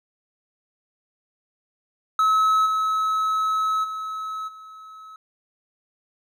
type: tone with level steps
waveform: triangle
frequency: 1290 Hz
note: E6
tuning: 38 cents flat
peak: -14 / -18 / -26 / -38 dBFS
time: 2.19-5.16 s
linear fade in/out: 2 ms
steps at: 2.65 / 3.83 / 4.47 s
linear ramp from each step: 20 ms
effects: none